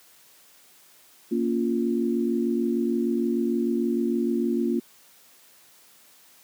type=chord; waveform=sine; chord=Bb minor; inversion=none; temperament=just; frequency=233.1 / 279.7 / 349.6 Hz; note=Bb3 / Db4 / F4; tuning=0 / +16 / +2 cents; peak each=-24 / -28 / -26 dBFS; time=1.31-4.8 s; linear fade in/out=10 ms; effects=white hiss -55 dBFS RMS until 6.43 s + high-pass 150 Hz 12 dB/octave